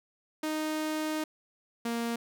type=tone pair in turn; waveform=sawtooth; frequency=310 / 233.4 Hz; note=D#4 / A#3; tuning=-6 / +2 cents; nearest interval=perfect fourth; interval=492 cents; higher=first; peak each=-26 / -26 dBFS; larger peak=neither; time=0.43-1.24 / 1.85-2.16 s; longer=first; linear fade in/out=5 ms; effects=none